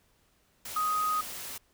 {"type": "tone in noise", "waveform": "sine", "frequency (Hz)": 1250, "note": "D#6", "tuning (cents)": 8, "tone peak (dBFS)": -26, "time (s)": [0.76, 1.21], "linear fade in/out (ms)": 5, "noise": "white", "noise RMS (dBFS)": -40, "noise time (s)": [0.65, 1.58], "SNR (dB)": 11, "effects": ["pink hiss -68 dBFS RMS until 1.73 s"]}